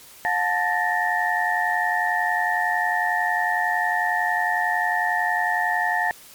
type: tone cluster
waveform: sine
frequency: 717 / 875 / 1769 / 1860 Hz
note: F5 / A5 / A6 / A#6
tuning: +45 / -10 / +9 / -4 cents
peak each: -25 dBFS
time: 0.25-6.11 s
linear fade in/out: 0 ms
effects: white hiss -46 dBFS RMS until 6.34 s + MP3 96 kbps